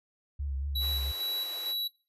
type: tone with vibrato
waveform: sine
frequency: 69.3 Hz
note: C#2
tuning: in tune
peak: -31 dBFS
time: 0.39-1.12 s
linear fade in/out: 10 ms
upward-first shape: triangle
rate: 4.4 Hz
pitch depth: 74 cents each way
type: tone with tremolo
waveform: square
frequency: 3920 Hz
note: B7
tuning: 14 cents flat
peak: -31 dBFS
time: 0.75-1.88 s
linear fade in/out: 10 ms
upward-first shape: square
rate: 2.2 Hz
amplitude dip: 40%
type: high-pass noise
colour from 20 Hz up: pink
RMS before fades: -47 dBFS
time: 0.79-1.75 s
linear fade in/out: 50 ms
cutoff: 340 Hz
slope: 48 dB/octave
effects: noise-tail reverb RT60 0.3 s tail -18 dB re dry + resampled to 32000 Hz